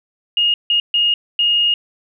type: tone bursts at uneven times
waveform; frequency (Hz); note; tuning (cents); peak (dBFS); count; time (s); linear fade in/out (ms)
sine; 2855; F7; +37; -12; 4; 0.37-0.54 / 0.7-0.8 / 0.94-1.14 / 1.39-1.74; 2
effects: none